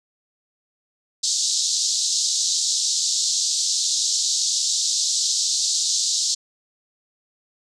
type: band-pass noise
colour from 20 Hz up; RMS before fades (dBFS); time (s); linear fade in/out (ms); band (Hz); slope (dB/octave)
white; -22; 1.23-6.35; 10; 3800 to 7500; 48
effects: none